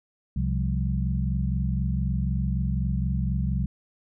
sine tone cluster, 65.9 / 130.5 / 177.1 / 201.1 Hz, C2 / C3 / F3 / G3, +13 / -4 / +24 / +44 cents, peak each -26 / -28 / -30 / -33 dBFS, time 0.36-3.66 s, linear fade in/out 5 ms, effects none

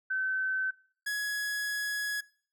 sine / 45% pulse tone pair in turn, 1531 / 1677.5 Hz, G6 / G#6, -41 / +17 cents, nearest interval major second, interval 158 cents, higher second, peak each -28 / -30 dBFS, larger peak first, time 0.1-0.71 / 1.06-2.21 s, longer second, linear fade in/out 10 ms, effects noise-tail reverb RT60 0.5 s tail -22 dB re dry

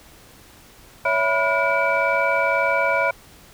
sine tone cluster, 558 / 660 / 986 / 1434 / 2308 Hz, C#5 / E5 / B5 / F6 / D7, +11 / +2 / -3 / +45 / -31 cents, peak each -23 dBFS, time 1.05-3.11 s, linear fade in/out 5 ms, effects tanh soft clip ceiling -8 dBFS + pink hiss -48 dBFS RMS until 3.53 s

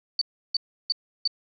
sine tone bursts, 4554 Hz, C#8, 46 cents sharp, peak -20 dBFS, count 4, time 0.19-1.276 s, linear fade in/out 2 ms, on 24 ms, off 330 ms, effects none

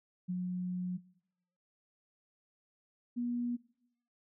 sine tone pair in turn, 180.8 / 241.3 Hz, F#3 / B3, -40 / -40 cents, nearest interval perfect fourth, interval 500 cents, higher second, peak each -32 / -32 dBFS, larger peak neither, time 0.28-0.98 / 3.16-3.57 s, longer first, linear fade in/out 20 ms, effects noise-tail reverb RT60 0.8 s tail -21 dB re dry

